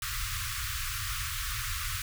pink band-stop noise, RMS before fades -34 dBFS, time 0.02-2.02 s, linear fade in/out 2 ms, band 120 to 1100 Hz, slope 96 dB/octave, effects none

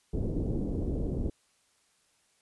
pink low-pass noise, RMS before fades -31 dBFS, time 0.13-1.3 s, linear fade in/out 5 ms, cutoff 430 Hz, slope 24 dB/octave, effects white hiss -69 dBFS RMS until 2.41 s + resampled to 24000 Hz

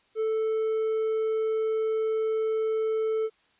triangle tone, 440 Hz, A4, in tune, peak -22 dBFS, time 0.15-3.3 s, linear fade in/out 50 ms, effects white hiss -65 dBFS RMS until 3.59 s + resampled to 8000 Hz

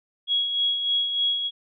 sine tone with tremolo, 3322 Hz, G#7, in tune, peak -19 dBFS, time 0.27-1.51 s, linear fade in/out 50 ms, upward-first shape sine, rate 3.3 Hz, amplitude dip 50%, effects none

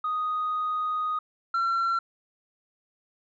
sine tone pair in turn, 1244.5 / 1359.3 Hz, D#6 / F6, 0 / -47 cents, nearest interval major second, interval 153 cents, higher second, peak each -24 / -20 dBFS, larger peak second, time 0.04-1.19 / 1.54-1.99 s, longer first, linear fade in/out 5 ms, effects tanh soft clip ceiling -22 dBFS

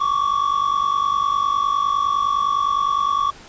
triangle tone pair together, 1108.7 / 1158.5 Hz, C#6 / D6, 0 / -24 cents, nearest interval minor second, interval 76 cents, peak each -18 dBFS, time 0-3.31 s, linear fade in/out 10 ms, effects pink hiss -43 dBFS RMS until 3.48 s + resampled to 16000 Hz

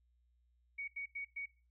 sine tone bursts at uneven times, 2239 Hz, C#7, 17 cents sharp, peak -39 dBFS, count 4, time 0.78-0.88 / 0.96-1.06 / 1.15-1.25 / 1.36-1.46 s, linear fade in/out 10 ms, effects noise-tail reverb RT60 0.4 s tail -19 dB re dry + added 60 Hz sine -70 dBFS peak until 1.7 s

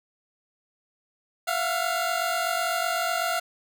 25% pulse tone cluster, 673 / 721 / 1391 Hz, E5 / F#5 / F6, +36 / -45 / -7 cents, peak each -24 / -25 / -28 dBFS, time 1.47-3.4 s, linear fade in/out 10 ms, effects none

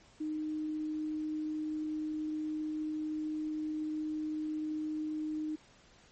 sine tone, 308.2 Hz, D#4, 16 cents flat, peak -33 dBFS, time 0.2-5.56 s, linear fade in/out 10 ms, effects pink hiss -61 dBFS RMS until 6.11 s + MP3 32 kbps

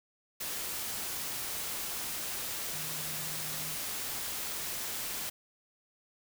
sine tone in noise, 155.5 Hz, D#3, 1 cent flat, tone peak -47 dBFS, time 2.73-3.75 s, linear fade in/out 10 ms, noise white, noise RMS -37 dBFS, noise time 0.4-5.3 s, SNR -13 dB, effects none

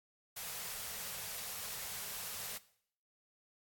white band-stop noise, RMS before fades -43 dBFS, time 0.36-2.58 s, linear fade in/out 10 ms, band 230 to 400 Hz, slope 96 dB/octave, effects noise-tail reverb RT60 0.6 s tail -17 dB re dry + AAC 64 kbps

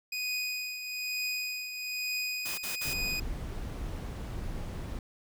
25% pulse tone with tremolo, 2489 Hz, D#7, in tune, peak -26 dBFS, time 0.12-3.2 s, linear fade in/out 5 ms, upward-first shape triangle, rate 1.1 Hz, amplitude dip 60%
white noise bursts, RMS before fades -37 dBFS, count 3, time 2.45-2.938 s, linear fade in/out 10 ms, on 130 ms, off 49 ms
brown noise, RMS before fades -37 dBFS, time 2.85-4.99 s, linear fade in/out 2 ms
effects none

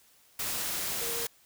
sine tone in noise, 466.2 Hz, A#4, in tune, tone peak -38 dBFS, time 1.01-1.26 s, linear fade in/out 5 ms, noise white, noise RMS -33 dBFS, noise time 0.39-1.27 s, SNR -8 dB, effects white hiss -62 dBFS RMS until 1.45 s

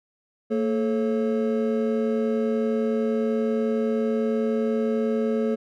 triangle tone cluster, 227.6 / 433.3 / 544 Hz, A#3 / A4 / C#5, -41 / -27 / -33 cents, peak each -22 / -23 / -28 dBFS, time 0.5-5.56 s, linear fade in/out 20 ms, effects none

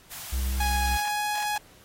white band-stop noise, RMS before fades -39 dBFS, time 0.1-1.03 s, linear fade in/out 20 ms, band 160 to 640 Hz, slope 96 dB/octave
triangle tone with vibrato, 64.4 Hz, C2, 27 cents flat, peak -23 dBFS, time 0.32-0.97 s, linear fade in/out 10 ms, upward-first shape triangle, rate 17 Hz, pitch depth 9 cents each way
sawtooth tone with pitch glide, 830.6 to 836.4 Hz, G#5 to G#5, 0 to +12 cents, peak -22 dBFS, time 0.6-1.58 s, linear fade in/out 5 ms, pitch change +12 cents, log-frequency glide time 0.84-1.28 s
effects pink hiss -55 dBFS RMS until 1.84 s + AAC 48 kbps

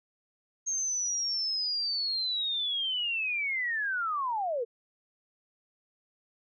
sine linear sweep, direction down, 6460 to 440 Hz, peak -28 dBFS, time 0.66-4.65 s, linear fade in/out 20 ms, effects none

